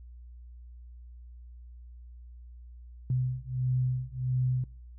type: beating tone pair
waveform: sine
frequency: 126.6 / 128.1 Hz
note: B2 / C3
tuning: +43 / -36 cents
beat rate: 1.5 Hz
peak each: -30 dBFS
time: 3.1-4.64 s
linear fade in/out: 2 ms
effects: noise-tail reverb RT60 0.5 s tail -24 dB re dry + added 60 Hz sine -45 dBFS peak until 4.98 s